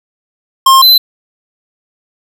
square tone pair in turn, 1064 / 4043 Hz, C6 / B7, +29 / +40 cents, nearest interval octave + major seventh, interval 2311 cents, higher second, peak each -3 dBFS, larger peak neither, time 0.66-0.82 / 0.82-0.98 s, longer neither, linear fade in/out 5 ms, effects none

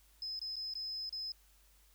sine tone with dropouts, 5100 Hz, D#8, 42 cents sharp, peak -38 dBFS, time 0.22-1.32 s, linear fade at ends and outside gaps 2 ms, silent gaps 0.393-0.415 / 0.558-0.565 / 0.738-0.753 / 1.094-1.126 s, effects added 50 Hz sine -65 dBFS peak until 1.94 s + white hiss -68 dBFS RMS until 1.94 s

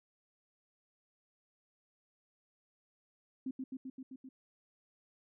sine tone with echo, 261.6 Hz, C4, in tune, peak -35 dBFS, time 3.46-3.51 s, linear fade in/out 5 ms, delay 130 ms, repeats 6, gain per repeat -2 dB, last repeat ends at 4.29 s, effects none

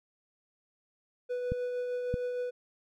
triangle tone with tremolo, 493.9 Hz, B4, in tune, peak -28 dBFS, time 1.29-2.51 s, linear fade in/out 20 ms, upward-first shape triangle, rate 6.5 Hz, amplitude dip 30%
clicks, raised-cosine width 5 ms, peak -19 / -19 dBFS, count 2, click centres 1.52 / 2.141 s
effects none

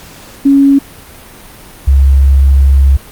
sine tone pair in turn, 277.2 / 68.15 Hz, C#4 / C#2, 0 / -29 cents, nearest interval 2 octaves, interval 2429 cents, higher first, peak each -3 dBFS, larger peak neither, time 0.45-0.79 / 1.87-2.97 s, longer second, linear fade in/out 10 ms, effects pink hiss -34 dBFS RMS until 3.11 s + Opus 48 kbps

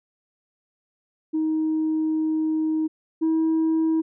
sine tone pair in turn, 314.4 / 321.2 Hz, D#4 / E4, +18 / -45 cents, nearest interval unison, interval 37 cents, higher second, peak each -19 / -16 dBFS, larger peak second, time 1.33-2.88 / 3.21-4.02 s, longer first, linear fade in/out 20 ms, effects tanh soft clip ceiling -17 dBFS

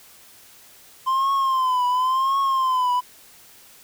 triangle tone with vibrato, 1040 Hz, C6, 11 cents flat, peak -16 dBFS, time 1.06-3.01 s, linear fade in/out 20 ms, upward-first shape triangle, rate 0.94 Hz, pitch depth 100 cents each way, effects white hiss -49 dBFS RMS until 3.83 s

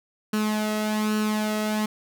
sawtooth tone with flanger, 213.7 Hz, G#3, 50 cents sharp, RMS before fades -25 dBFS, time 0.33-1.86 s, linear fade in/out 5 ms, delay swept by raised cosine 0.7 to 1.54 ms, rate 1.2 Hz, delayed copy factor +0.6, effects none

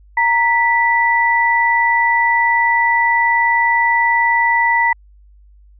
sine tone pair together, 929.7 / 1970 Hz, A#5 / B6, -5 / -5 cents, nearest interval octave + minor second, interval 1300 cents, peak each -14 dBFS, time 0.17-4.93 s, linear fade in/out 5 ms, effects added 50 Hz sine -43 dBFS peak until 5.79 s

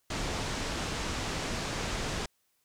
pink low-pass noise, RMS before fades -34 dBFS, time 0.1-2.26 s, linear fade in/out 5 ms, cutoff 7500 Hz, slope 24 dB/octave, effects white hiss -74 dBFS RMS until 2.64 s

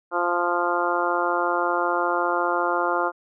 harmonic tone, 174.61 Hz, F3, in tune, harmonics 2 / 3 / 4 / 5 / 6 / 7 / 8, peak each -28 / -28 / -28 / -28 / -28 / -28 / -28 dBFS, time 0.11-3.12 s, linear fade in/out 50 ms, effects none

